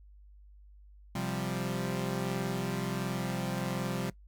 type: chord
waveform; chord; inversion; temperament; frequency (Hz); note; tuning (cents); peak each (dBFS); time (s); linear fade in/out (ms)
sawtooth; C suspended fourth; none; equal; 130.81 / 174.61 / 196; C3 / F3 / G3; 0 / 0 / 0; -32; 1.15-4.1; 5
effects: noise-tail reverb RT60 0.1 s tail -20 dB re dry + added 50 Hz sine -52 dBFS peak until 4.27 s